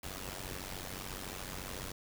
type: noise with amplitude modulation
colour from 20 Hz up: pink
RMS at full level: -39 dBFS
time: 0.03-1.92 s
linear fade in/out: 5 ms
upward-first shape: sine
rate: 94 Hz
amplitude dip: 85%
effects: none